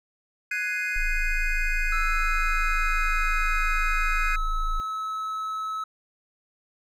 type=chord; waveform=triangle; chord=Ab dominant seventh; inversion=third; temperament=equal with one note detuned; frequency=1486.8 / 1661.2 / 2093 / 2489 Hz; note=Gb6 / Ab6 / C7 / Eb7; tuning=+8 / 0 / 0 / 0 cents; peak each=-30 / -30 / -31 / -28 dBFS; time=0.51-4.36 s; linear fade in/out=5 ms
type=tone; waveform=sine; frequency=27.11 Hz; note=A0; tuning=25 cents flat; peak=-24 dBFS; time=0.96-4.8 s; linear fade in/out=0 ms
type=tone with pitch glide; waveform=triangle; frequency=1318.5 to 1295.1 Hz; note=E6 to E6; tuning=0 to -31 cents; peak=-26 dBFS; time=1.92-5.84 s; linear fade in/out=5 ms; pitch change=-31 cents; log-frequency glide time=2.17-3.61 s
effects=none